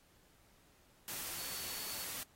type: tone in noise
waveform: sine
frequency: 4444 Hz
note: C#8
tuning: 4 cents sharp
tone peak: -49 dBFS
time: 1.38-2.04 s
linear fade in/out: 0 ms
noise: white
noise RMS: -43 dBFS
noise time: 1.08-2.23 s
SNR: -9 dB
effects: pink hiss -68 dBFS RMS until 2.35 s + AAC 48 kbps